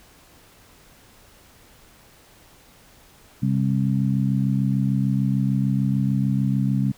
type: harmonic tone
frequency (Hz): 66.7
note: C2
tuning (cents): +34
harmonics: 2 / 3 / 4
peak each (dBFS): -21 / -22 / -28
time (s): 3.42-6.92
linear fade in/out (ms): 10
effects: pink hiss -52 dBFS RMS until 6.97 s